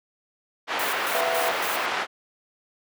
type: band-pass noise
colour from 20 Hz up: pink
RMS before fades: -27 dBFS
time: 0.67-2.07 s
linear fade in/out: 50 ms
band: 700 to 2600 Hz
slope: 12 dB/octave
type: noise with tremolo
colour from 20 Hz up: blue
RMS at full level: -32 dBFS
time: 0.79-1.86 s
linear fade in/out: 5 ms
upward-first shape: square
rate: 3.6 Hz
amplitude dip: 70%
type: chord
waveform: sine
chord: B suspended fourth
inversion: none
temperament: equal with one note detuned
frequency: 493.9 / 666.1 / 740 Hz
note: B4 / E5 / F#5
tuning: 0 / +18 / 0 cents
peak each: -32 / -26 / -31 dBFS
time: 1.14-1.52 s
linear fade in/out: 10 ms
effects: none